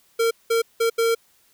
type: tone bursts at uneven times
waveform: square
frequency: 458.4 Hz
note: A#4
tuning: 29 cents flat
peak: -18 dBFS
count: 4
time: 0.19-0.31 / 0.5-0.62 / 0.8-0.9 / 0.98-1.15 s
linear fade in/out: 10 ms
effects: white hiss -60 dBFS RMS until 1.53 s